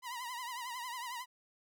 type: tone with vibrato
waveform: sawtooth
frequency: 979 Hz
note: B5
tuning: 15 cents flat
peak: -36 dBFS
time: 0.02-1.26 s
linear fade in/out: 50 ms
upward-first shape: triangle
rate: 11 Hz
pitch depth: 110 cents each way
effects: none